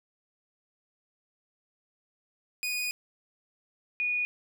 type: tone pair in turn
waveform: sawtooth / sine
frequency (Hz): 2473 / 2459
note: D#7 / D#7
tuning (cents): -11 / -21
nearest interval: unison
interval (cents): 10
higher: first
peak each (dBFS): -26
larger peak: neither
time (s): 2.63-2.91 / 4-4.25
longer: first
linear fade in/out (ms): 0
effects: none